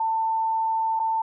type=tone with dropouts; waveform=sine; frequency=893 Hz; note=A5; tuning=25 cents sharp; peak=-21 dBFS; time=0-1.22 s; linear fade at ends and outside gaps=5 ms; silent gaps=0.994-0.998 s; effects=none